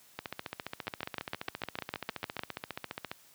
two click trains, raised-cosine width 0.3 ms, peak -20 / -17 dBFS, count 44 / 11, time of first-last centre 0.19-3.115 / 0.88-2.393 s, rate 14.7 / 6.61 Hz, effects white hiss -60 dBFS RMS until 3.34 s + high-pass 80 Hz 12 dB/octave

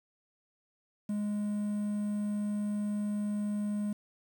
triangle tone with quantisation, 207.7 Hz, G#3, in tune, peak -28 dBFS, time 1.09-3.93 s, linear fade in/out 5 ms, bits 9, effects none

